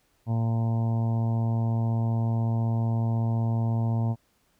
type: harmonic tone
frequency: 114.5 Hz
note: A#2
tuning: 31 cents flat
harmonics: 1 / 2 / 3 / 4 / 5 / 6 / 7 / 8 / 9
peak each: -23 / -31 / -43 / -46 / -44 / -41 / -45 / -43 / -53 dBFS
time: 0.26-4.16 s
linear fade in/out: 50 ms
effects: pink hiss -68 dBFS RMS until 4.59 s